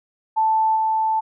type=tone with level steps; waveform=sine; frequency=880 Hz; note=A5; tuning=in tune; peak=-15 / -17 dBFS; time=0.36-1.21 s; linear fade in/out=20 ms; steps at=0.75 s; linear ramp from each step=20 ms; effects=none

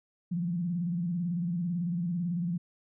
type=tone with vibrato; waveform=sine; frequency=173.4 Hz; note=F3; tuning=12 cents flat; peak=-28 dBFS; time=0.31-2.58 s; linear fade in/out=10 ms; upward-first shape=square; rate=18 Hz; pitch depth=77 cents each way; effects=none

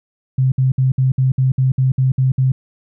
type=tone bursts; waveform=sine; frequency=130.81 Hz; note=C3; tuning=in tune; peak=-11 dBFS; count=11; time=0.38-2.52 s; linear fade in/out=5 ms; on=140 ms; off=60 ms; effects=none

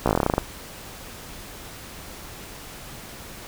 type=slowing click train; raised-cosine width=1 ms; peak=-5 dBFS; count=13; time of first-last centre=0.06-0.381 s; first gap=15 ms; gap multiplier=1.1; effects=pink hiss -40 dBFS RMS until 3.47 s

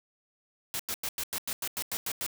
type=noise bursts; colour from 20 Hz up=white; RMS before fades=-33 dBFS; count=11; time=0.74-2.264 s; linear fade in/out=0 ms; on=54 ms; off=93 ms; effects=none

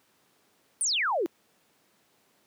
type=exponential sweep; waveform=sine; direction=down; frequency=9956 to 311.1 Hz; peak=-24 dBFS; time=0.81-1.26 s; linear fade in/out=0 ms; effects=pink hiss -66 dBFS RMS until 2.46 s + high-pass 200 Hz 12 dB/octave

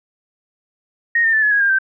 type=tone with pitch steps; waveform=sine; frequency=1864.7 / 1809.5 / 1756 / 1704 / 1653.6 / 1604.7 / 1557.2 Hz; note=A#6 / A6 / A6 / G#6 / G#6 / G6 / G6; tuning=0 / +48 / -4 / +44 / -8 / +40 / -12 cents; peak=-12 dBFS; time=1.15-1.787 s; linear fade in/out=5 ms; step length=91 ms; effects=none

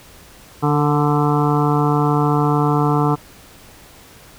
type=harmonic tone with a mistuned harmonic; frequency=146.83 Hz; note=D3; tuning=in tune; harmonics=1 / 2 / 3 / 5 / 6 / 7 / 8 / 9; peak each=-17 / -20 / -22 / -24 / -25 / -25 / -26 / -27 dBFS; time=0.62-3.16 s; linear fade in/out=20 ms; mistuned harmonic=3; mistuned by=+18 cents; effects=pink hiss -44 dBFS RMS until 4.38 s

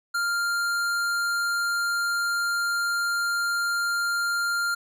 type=tone with hard clipping; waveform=sine; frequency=1396.9 Hz; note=F6; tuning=in tune; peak=-25 dBFS; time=0.14-4.75 s; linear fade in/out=10 ms; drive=15 dB; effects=none

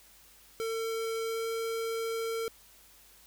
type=tone with pitch glide; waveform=square; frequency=451.1 to 453.7 Hz; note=A4 to A#4; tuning=+43 to -47 cents; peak=-32 dBFS; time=0.6-2.48 s; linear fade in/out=0 ms; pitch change=+10 cents; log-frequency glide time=1.23-1.47 s; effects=added 50 Hz sine -67 dBFS peak until 3.26 s + white hiss -58 dBFS RMS until 3.26 s

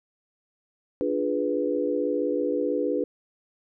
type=chord; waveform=sine; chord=D diminished seventh; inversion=none; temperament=equal; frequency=293.7 / 349.2 / 415.3 / 493.9 Hz; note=D4 / F4 / Ab4 / Cb5; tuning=0 / 0 / 0 / 0 cents; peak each=-28 / -31 / -29 / -27 dBFS; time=1.01-3.04 s; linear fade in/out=0 ms; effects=none

